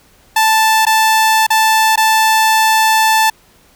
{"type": "tone with dropouts", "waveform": "sawtooth", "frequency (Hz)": 880, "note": "A5", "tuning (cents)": 0, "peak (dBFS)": -5, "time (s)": [0.36, 3.3], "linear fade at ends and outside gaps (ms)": 5, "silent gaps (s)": [[0.853, 0.866], [1.467, 1.503], [1.959, 1.975]], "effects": ["pink hiss -49 dBFS RMS until 3.75 s"]}